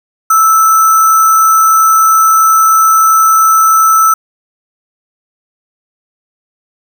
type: tone with sample-and-hold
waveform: sine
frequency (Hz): 1318.5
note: E6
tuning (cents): 0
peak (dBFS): -4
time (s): 0.3-4.14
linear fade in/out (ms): 5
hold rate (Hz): 7350
effects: none